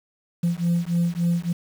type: beating tone pair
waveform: sine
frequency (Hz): 170 / 173.5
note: F3 / F3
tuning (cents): -46 / -11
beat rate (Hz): 3.5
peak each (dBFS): -21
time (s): 0.43-1.53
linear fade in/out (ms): 10
effects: tanh soft clip ceiling -16 dBFS + 7-bit